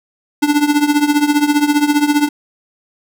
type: tone with tremolo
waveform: square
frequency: 293.6 Hz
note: D4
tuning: in tune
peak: -8 dBFS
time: 0.42-2.29 s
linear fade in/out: 10 ms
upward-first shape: triangle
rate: 15 Hz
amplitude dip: 85%
effects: none